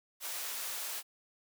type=high-pass noise; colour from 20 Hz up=white; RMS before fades=-39 dBFS; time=0.2-1.03 s; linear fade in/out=50 ms; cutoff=560 Hz; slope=12 dB/octave; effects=none